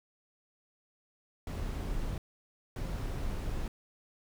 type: noise bursts at uneven times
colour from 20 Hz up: brown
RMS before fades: -35 dBFS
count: 2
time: 1.47-2.18 / 2.76-3.68 s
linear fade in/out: 2 ms
effects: none